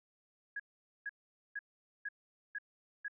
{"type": "tone bursts", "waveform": "sine", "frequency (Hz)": 1661.2, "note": "G#6", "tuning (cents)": 0, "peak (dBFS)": -37, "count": 6, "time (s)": [0.56, 3.082], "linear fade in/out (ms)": 5, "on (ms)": 37, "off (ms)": 460, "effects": []}